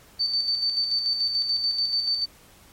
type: tone with tremolo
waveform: sine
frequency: 4558 Hz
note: C#8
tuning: 47 cents sharp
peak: -20 dBFS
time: 0.19-2.26 s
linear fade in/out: 20 ms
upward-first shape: square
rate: 6.9 Hz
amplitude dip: 45%
effects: pink hiss -53 dBFS RMS until 2.72 s + MP3 64 kbps